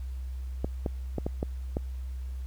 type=clicks; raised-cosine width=2 ms; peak=-16 dBFS; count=6; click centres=0.645 / 0.862 / 1.183 / 1.265 / 1.429 / 1.769 s; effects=added 64 Hz sine -33 dBFS peak until 2.46 s + pink hiss -60 dBFS RMS until 2.46 s